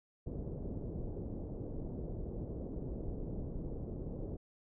pink low-pass noise, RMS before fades -41 dBFS, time 0.26-4.37 s, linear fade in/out 10 ms, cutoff 500 Hz, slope 24 dB/octave, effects none

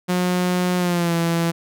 sawtooth tone with pitch glide, 180 to 167.95 Hz, F#3 to E3, -47 to +33 cents, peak -14 dBFS, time 0.08-1.52 s, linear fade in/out 20 ms, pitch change -120 cents, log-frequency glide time 0.77-1.15 s, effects none

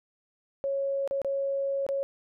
sine tone with dropouts, 551 Hz, C#5, 11 cents flat, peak -26 dBFS, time 0.64-2.03 s, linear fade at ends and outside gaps 0 ms, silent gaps 1.076-1.11 / 1.217-1.247 / 1.865-1.889 s, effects none

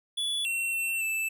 square tone with pitch steps, 3426 / 2718 / 2701 / 2639 Hz, A7 / F7 / E7 / E7, -47 / -48 / +42 / +1 cents, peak -28 dBFS, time 0.17-1.29 s, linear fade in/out 10 ms, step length 280 ms, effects none

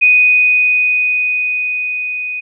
sine tone with level ramp, 2489 Hz, D#7, in tune, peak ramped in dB -5 to -19 dBFS, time 0.01-2.41 s, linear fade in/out 20 ms, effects none

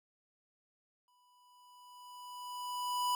square tone with exponential growth, 987.8 Hz, B5, in tune, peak -30 dBFS, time 1.08-3.15 s, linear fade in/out 1 ms, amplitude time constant 450 ms, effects none

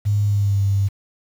sine tone with pitch glide, 102.9 to 98.99 Hz, G#2 to G2, -16 to +17 cents, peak -15 dBFS, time 0.05-0.89 s, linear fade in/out 20 ms, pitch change -67 cents, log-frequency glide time 0.25-0.62 s, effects 7-bit

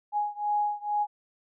sine beating tone pair, 830.6 / 832.8 Hz, G#5 / G#5, 0 / +5 cents, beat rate 2.2 Hz, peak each -28 / -29 dBFS, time 0.12-1.07 s, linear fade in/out 50 ms, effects none

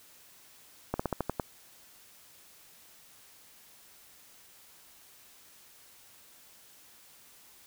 slowing click train, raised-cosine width 1 ms, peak -15 dBFS, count 7, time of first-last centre 0.94-1.398 s, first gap 55 ms, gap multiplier 1.13, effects white hiss -57 dBFS RMS until 7.66 s

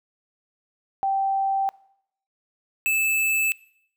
sine / square tone pair in turn, 780 / 2624 Hz, G5 / E7, -9 / -9 cents, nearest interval octave + major sixth, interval 2100 cents, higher second, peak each -20 dBFS, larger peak neither, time 1.03-1.69 / 2.86-3.52 s, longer neither, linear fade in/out 0 ms, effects noise-tail reverb RT60 0.7 s tail -22 dB re dry

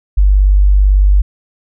sine tone, 49 Hz, G1, in tune, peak -5 dBFS, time 0.17-1.22 s, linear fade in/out 10 ms, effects none

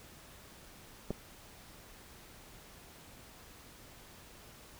clicks, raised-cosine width 2 ms, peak -21 / -29 dBFS, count 2, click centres 1.106 / 1.111 s, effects pink hiss -55 dBFS RMS until 4.79 s

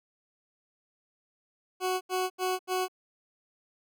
20% pulse tone bursts, 370 Hz, F#4, in tune, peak -22 dBFS, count 4, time 1.8-2.883 s, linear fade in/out 50 ms, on 210 ms, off 81 ms, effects none

